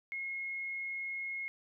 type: tone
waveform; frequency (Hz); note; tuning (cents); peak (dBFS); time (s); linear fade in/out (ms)
sine; 2161; C#7; -45; -36; 0.12-1.48; 0
effects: none